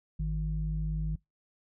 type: tone pair together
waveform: sine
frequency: 52.16 / 156.3 Hz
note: G#1 / D#3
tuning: +8 / +8 cents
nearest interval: octave + perfect fifth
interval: 1900 cents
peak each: -30 / -32 dBFS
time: 0.19-1.16 s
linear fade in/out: 10 ms
effects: noise-tail reverb RT60 0.2 s tail -25 dB re dry + tanh soft clip ceiling -22 dBFS